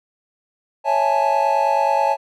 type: chord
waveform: triangle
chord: A major seventh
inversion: first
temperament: equal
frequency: 554.4 / 659.3 / 830.6 / 880 Hz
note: C#5 / E5 / G#5 / A5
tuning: 0 / 0 / 0 / 0 cents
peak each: -20 / -22 / -18 / -17 dBFS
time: 0.84-2.17 s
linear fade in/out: 50 ms
effects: none

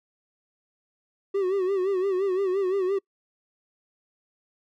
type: tone with vibrato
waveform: triangle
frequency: 381.3 Hz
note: G4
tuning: 48 cents flat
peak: -20 dBFS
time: 1.34-2.99 s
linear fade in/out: 10 ms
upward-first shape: sine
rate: 5.8 Hz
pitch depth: 88 cents each way
effects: noise-tail reverb RT60 0.1 s tail -26 dB re dry

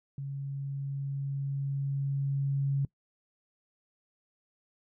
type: tone with level ramp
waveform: sine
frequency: 138.59 Hz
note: C#3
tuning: in tune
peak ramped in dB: -34 to -25 dBFS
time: 0.18-2.85 s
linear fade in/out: 2 ms
effects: noise-tail reverb RT60 0.1 s tail -22 dB re dry

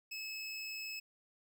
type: tone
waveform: 25% pulse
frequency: 2591 Hz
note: E7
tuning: 30 cents flat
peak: -37 dBFS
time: 0.11-1 s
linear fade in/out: 10 ms
effects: none

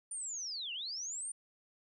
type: linear two-way sweep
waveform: sine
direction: down then up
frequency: 9240 to 2688 to 9240 Hz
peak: -38 dBFS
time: 0.11-1.32 s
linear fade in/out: 5 ms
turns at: 0.73 s
effects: none

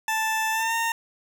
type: tone with pitch glide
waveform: 20% pulse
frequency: 880 to 916.8 Hz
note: A5 to A#5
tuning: 0 to -29 cents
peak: -18 dBFS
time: 0.08-0.92 s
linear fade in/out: 2 ms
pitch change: +71 cents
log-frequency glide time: 0.51-0.75 s
effects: none

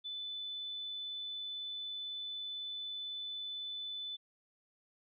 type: tone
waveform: sine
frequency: 3502 Hz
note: A7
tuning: 9 cents flat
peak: -39 dBFS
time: 0.04-4.17 s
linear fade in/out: 20 ms
effects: none

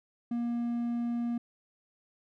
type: tone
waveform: triangle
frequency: 237 Hz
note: A#3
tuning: 29 cents sharp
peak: -27 dBFS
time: 0.31-1.38 s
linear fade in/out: 5 ms
effects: none

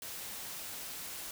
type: noise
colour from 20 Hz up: white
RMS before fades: -43 dBFS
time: 0.02-1.31 s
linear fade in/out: 2 ms
effects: none

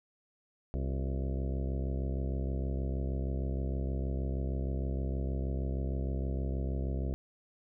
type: harmonic tone with a mistuned harmonic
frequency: 66.4 Hz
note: C2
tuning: 26 cents sharp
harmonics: 1 / 2 / 3 / 4 / 5 / 6 / 7 / 8 / 9 / 10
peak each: -32 / -38 / -42 / -44 / -46 / -48 / -49 / -50 / -51 / -52 dBFS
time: 0.74-7.14 s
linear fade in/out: 0 ms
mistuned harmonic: 5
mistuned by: +83 cents
effects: none

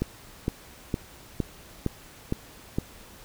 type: click train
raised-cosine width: 3 ms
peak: -12 dBFS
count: 7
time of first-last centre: 0.02-2.785 s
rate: 2.17 Hz
effects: pink hiss -49 dBFS RMS until 3.24 s

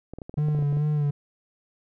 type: clicks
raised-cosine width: 2 ms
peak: -24 dBFS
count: 12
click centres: 0.136 / 0.186 / 0.218 / 0.295 / 0.341 / 0.384 / 0.485 / 0.549 / 0.59 / 0.625 / 0.727 / 0.771 s
type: tone with vibrato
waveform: triangle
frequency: 147.4 Hz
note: D3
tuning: 7 cents sharp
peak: -19 dBFS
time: 0.37-1.11 s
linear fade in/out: 10 ms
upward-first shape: sine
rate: 2.4 Hz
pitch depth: 44 cents each way
effects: none

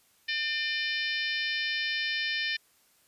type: harmonic tone with a mistuned harmonic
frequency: 600 Hz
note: D5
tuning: 37 cents sharp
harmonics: 3 / 4 / 5 / 6 / 7 / 8 / 9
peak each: -32 / -34 / -36 / -38 / -39 / -40 / -41 dBFS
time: 0.28-2.57 s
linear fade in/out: 10 ms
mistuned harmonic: 8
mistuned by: +23 cents
effects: white hiss -65 dBFS RMS until 3.07 s + resampled to 32000 Hz

